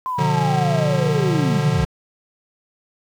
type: linear sweep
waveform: sine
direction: down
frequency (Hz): 1041 to 49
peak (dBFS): -21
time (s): 0.06-1.85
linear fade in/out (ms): 0
type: chord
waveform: square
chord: B diminished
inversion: none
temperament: just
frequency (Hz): 123.47 / 148.16 / 177.8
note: B2 / D3 / F3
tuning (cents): 0 / +16 / +31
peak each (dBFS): -25 / -20 / -24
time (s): 0.18-1.85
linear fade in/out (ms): 10
effects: low-pass 7000 Hz 12 dB/octave + 8-bit